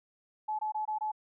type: tone bursts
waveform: sine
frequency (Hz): 858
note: A5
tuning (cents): -44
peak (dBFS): -30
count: 5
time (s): 0.48-1.118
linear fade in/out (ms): 10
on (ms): 110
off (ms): 22
effects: none